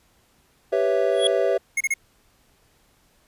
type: chord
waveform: triangle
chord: C# half-diminished seventh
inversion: second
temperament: equal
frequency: 392 / 493.9 / 554.4 / 659.3 Hz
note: G4 / B4 / C#5 / E5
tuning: 0 / 0 / 0 / 0 cents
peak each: -22 dBFS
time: 0.72-1.58 s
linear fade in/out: 10 ms
type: tone with exponential growth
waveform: square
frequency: 3337 Hz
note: G#7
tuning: 8 cents sharp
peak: -16 dBFS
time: 1.11-1.27 s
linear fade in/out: 2 ms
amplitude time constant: 33 ms
type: tone bursts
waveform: square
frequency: 2162 Hz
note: C#7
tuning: 44 cents flat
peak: -20 dBFS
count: 3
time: 1.77-1.94 s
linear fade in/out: 5 ms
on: 36 ms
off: 31 ms
effects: pink hiss -61 dBFS RMS until 3.27 s + resampled to 32000 Hz